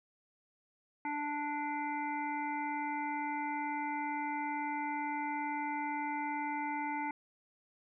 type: harmonic tone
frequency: 293.7 Hz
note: D4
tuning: in tune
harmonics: 1 / 3 / 5 / 7 / 8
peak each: -40 / -36 / -47 / -42 / -50 dBFS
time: 1.05-7.11 s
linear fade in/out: 2 ms
effects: none